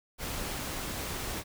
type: noise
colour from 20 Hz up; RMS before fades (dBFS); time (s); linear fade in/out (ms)
pink; -36; 0.18-1.44; 50
effects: none